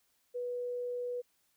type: tone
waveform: sine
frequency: 490 Hz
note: B4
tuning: 14 cents flat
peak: -34 dBFS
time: 0.34-1.22 s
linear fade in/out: 20 ms
effects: white hiss -74 dBFS RMS until 1.56 s